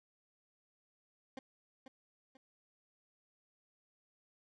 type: tone with echo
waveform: 20% pulse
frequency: 263.7 Hz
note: C4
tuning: 14 cents sharp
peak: -38 dBFS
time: 1.37-1.39 s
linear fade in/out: 2 ms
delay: 490 ms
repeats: 2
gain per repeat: -8 dB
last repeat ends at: 2.37 s
effects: low-pass 5000 Hz 12 dB/octave